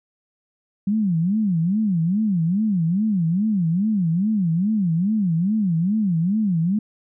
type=tone with vibrato; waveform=sine; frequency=188.6 Hz; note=F#3; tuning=33 cents sharp; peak=-17 dBFS; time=0.87-6.79 s; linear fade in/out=5 ms; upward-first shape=sine; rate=2.4 Hz; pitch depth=270 cents each way; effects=none